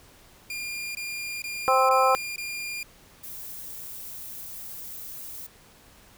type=tone bursts; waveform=sawtooth; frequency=2406 Hz; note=D7; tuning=41 cents sharp; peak=-28 dBFS; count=5; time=0.5-2.83 s; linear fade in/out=2 ms; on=450 ms; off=20 ms
type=harmonic tone; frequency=261.6 Hz; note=C4; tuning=in tune; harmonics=2 / 3 / 4 / 5; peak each=-23 / -23 / -23 / -23 dBFS; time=1.68-2.15 s; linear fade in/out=0 ms
type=noise; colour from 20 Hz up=violet; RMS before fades=-39 dBFS; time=3.23-5.47 s; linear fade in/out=10 ms
effects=pink hiss -54 dBFS RMS until 6.17 s